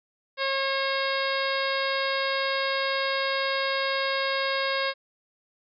harmonic tone, 542 Hz, C#5, 39 cents flat, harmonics 1 / 2 / 3 / 4 / 5 / 6 / 7 / 8 / 9, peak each -29 / -31 / -31 / -33 / -37 / -38 / -35 / -38 / -37 dBFS, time 0.37-4.94 s, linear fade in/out 50 ms, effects none

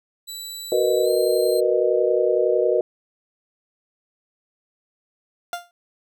20% pulse tone with pitch glide, 3951 to 4150 Hz, B7 to C8, 0 to -15 cents, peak -26 dBFS, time 0.27-1.61 s, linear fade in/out 20 ms, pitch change +85 cents, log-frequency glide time 1.03-1.1 s
sine chord, B major seventh, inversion second, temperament just, 370.4 / 463 / 493.9 / 617.4 Hz, F#4 / A#4 / B4 / D#5, +2 / -12 / 0 / -14 cents, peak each -22 dBFS, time 0.72-2.81 s, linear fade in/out 2 ms
30% pulse tone with exponential decay, 698.5 Hz, F5, in tune, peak -20 dBFS, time 5.53-5.71 s, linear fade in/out 1 ms, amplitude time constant 37 ms
effects none

